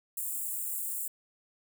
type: high-pass noise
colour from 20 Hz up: white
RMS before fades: -35 dBFS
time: 0.17-1.08 s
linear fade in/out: 5 ms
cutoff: 7300 Hz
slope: 96 dB/octave
effects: none